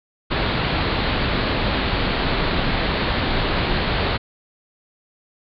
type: low-pass noise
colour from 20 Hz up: pink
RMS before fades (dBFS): -21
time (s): 0.3-4.18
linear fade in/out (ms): 20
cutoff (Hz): 4500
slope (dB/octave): 96
effects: none